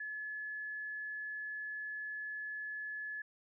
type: tone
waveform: sine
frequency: 1712 Hz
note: A6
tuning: 48 cents flat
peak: -39 dBFS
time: 0-3.22 s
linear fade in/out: 5 ms
effects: none